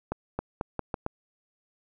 accelerating click train, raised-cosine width 1 ms, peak -15 dBFS, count 6, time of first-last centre 0.12-1.064 s, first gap 270 ms, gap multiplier 0.82, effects none

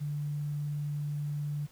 sine tone with quantisation, 146.83 Hz, D3, in tune, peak -31 dBFS, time 0-1.67 s, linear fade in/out 20 ms, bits 10, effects pink hiss -60 dBFS RMS until 1.71 s

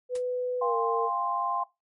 sine tone with pitch glide, 498.3 to 459.6 Hz, B4 to A#4, +15 to -25 cents, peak -26 dBFS, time 0.09-1.1 s, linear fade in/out 50 ms, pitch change -140 cents, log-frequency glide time 0.6-0.76 s
white noise with exponential decay, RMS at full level -37 dBFS, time 0.15-0.23 s, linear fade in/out 5 ms, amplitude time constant 17 ms
sine chord, F suspended second, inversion none, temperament equal with one note detuned, 698.5 / 802.3 / 1046.5 Hz, F5 / G5 / C6, 0 / +40 / 0 cents, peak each -33 / -33 / -28 dBFS, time 0.61-1.64 s, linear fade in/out 10 ms
effects noise-tail reverb RT60 0.2 s tail -19 dB re dry + MP3 48 kbps

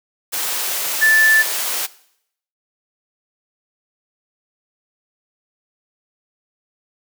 sine tone in noise, 1755 Hz, A6, 5 cents flat, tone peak -10 dBFS, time 1.01-1.43 s, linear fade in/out 20 ms, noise white, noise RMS -22 dBFS, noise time 0.32-1.87 s, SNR +9 dB, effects noise-tail reverb RT60 0.7 s tail -19 dB re dry + high-pass 400 Hz 12 dB/octave

